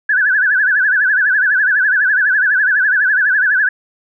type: tone with vibrato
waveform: sine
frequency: 1600 Hz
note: G6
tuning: 35 cents sharp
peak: -10 dBFS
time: 0.09-3.69 s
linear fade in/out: 5 ms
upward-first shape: sine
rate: 12 Hz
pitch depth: 140 cents each way
effects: none